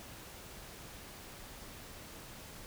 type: silence
effects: pink hiss -50 dBFS RMS until 2.66 s